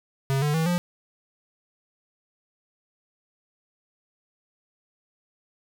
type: tone with pitch steps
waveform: square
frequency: 135.7 / 147.98 / 161.38 / 175.98 Hz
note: C#3 / D3 / E3 / F3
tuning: -36 / +13 / -36 / +13 cents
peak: -22 dBFS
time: 0.3-0.78 s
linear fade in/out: 0 ms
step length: 120 ms
effects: none